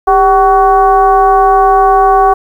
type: tone with frequency modulation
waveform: sine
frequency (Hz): 762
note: G5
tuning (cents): -49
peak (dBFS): -4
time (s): 0.07-2.34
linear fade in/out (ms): 10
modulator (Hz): 364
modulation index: 1
effects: 7-bit